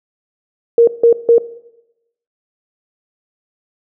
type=tone bursts; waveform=sine; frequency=467.1 Hz; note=A#4; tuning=3 cents sharp; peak=-4 dBFS; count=3; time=0.78-1.382 s; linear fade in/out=2 ms; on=94 ms; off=160 ms; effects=noise-tail reverb RT60 0.9 s tail -18 dB re dry